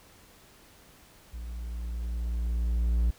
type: tone with level ramp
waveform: triangle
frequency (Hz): 58.27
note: A#1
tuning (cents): 0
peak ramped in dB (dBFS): -34 to -19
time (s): 1.33-3.11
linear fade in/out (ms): 10
effects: pink hiss -56 dBFS RMS until 3.18 s